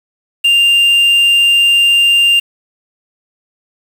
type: tone with quantisation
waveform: triangle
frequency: 2794 Hz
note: F7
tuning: in tune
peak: -5 dBFS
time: 0.44-2.4 s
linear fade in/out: 10 ms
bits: 5
effects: none